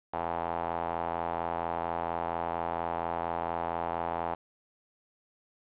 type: tone with band-pass filter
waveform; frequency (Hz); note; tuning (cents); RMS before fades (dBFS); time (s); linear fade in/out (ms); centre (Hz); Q
sawtooth; 84.3; E2; +39; -33; 0.13-4.35; 10; 820; 3.2
effects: resampled to 8000 Hz + 10-bit